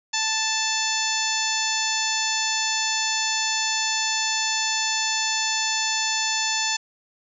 harmonic tone, 880 Hz, A5, in tune, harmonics 1 / 2 / 3 / 4 / 5 / 6 / 7 / 8, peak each -30 / -30 / -30 / -30 / -30 / -30 / -30 / -30 dBFS, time 0.13-6.77 s, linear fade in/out 10 ms, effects none

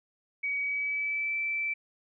sine tone with pitch glide, 2263 to 2327 Hz, C#7 to D7, +35 to -17 cents, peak -28 dBFS, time 0.43-1.74 s, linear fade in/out 10 ms, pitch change +48 cents, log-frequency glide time 0.59-1.36 s, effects none

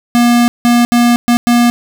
square tone bursts at uneven times, 239.1 Hz, A#3, 44 cents sharp, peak -7 dBFS, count 5, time 0.15-0.48 / 0.65-0.85 / 0.92-1.16 / 1.28-1.37 / 1.47-1.7 s, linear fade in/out 0 ms, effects none

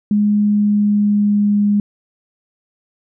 sine tone with pitch glide, 207.7 to 205.4 Hz, G#3 to G#3, 0 to -19 cents, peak -11 dBFS, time 0.11-1.8 s, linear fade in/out 2 ms, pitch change -19 cents, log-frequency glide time 0.38-1.64 s, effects none

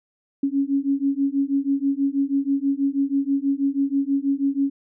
sine beating tone pair, 274 / 280.2 Hz, C#4 / C#4, -20 / +19 cents, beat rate 6.2 Hz, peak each -22 dBFS, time 0.43-4.7 s, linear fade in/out 5 ms, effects none

